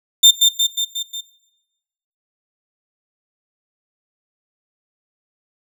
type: tone with echo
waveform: 30% pulse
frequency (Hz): 3610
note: A7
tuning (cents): +44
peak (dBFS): -3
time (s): 0.23-0.31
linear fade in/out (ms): 10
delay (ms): 180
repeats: 5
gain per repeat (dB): -4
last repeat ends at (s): 1.21
effects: noise-tail reverb RT60 1.0 s tail -20 dB re dry